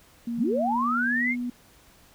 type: tone with pitch glide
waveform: sine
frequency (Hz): 234.8 to 244.3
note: A#3 to B3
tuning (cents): +13 to -19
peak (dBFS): -27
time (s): 0.27-1.5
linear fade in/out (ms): 5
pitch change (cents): +68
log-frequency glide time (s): 0.49-1.31
type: linear sweep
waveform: sine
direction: up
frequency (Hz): 130.81 to 2200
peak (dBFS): -23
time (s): 0.37-1.36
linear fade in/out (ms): 50
effects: pink hiss -56 dBFS RMS until 2.14 s